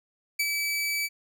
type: tone with ADSR envelope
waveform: sawtooth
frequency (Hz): 2300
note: D7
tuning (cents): -37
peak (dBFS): -19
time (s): 0.39-1.09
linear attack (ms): 9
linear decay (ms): 44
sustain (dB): -4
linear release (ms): 40
effects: none